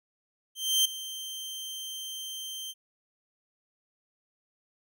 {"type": "tone with ADSR envelope", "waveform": "sawtooth", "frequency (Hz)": 3136, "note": "G7", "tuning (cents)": 0, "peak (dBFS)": -17, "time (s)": [0.55, 2.74], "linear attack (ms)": 300, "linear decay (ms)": 8, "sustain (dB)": -16, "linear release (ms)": 41, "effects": []}